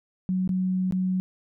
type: tone with dropouts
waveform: sine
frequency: 185.5 Hz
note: F#3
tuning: 5 cents sharp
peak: -22 dBFS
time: 0.29-1.2 s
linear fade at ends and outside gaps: 0 ms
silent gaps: 0.476-0.492 / 0.91-0.923 s
effects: none